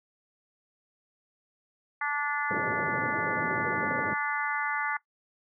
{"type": "harmonic tone", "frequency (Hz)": 291.1, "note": "D4", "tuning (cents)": -15, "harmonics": [3, 4, 5, 6, 7], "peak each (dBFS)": [-34, -34, -34, -34, -34], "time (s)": [2.01, 4.97], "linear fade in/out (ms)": 5}
{"type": "band-pass noise", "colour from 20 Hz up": "white", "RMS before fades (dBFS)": -35, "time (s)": [2.5, 4.14], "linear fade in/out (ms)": 10, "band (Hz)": [100, 610], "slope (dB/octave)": 48}
{"effects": ["noise-tail reverb RT60 0.1 s tail -18 dB re dry"]}